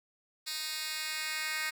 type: tone with high-pass filter sweep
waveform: 10% pulse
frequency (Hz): 311.1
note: D#4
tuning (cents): 0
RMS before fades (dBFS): -36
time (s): 0.46-1.71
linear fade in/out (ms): 20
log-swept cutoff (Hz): 3600 to 2100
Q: 1.8
effects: none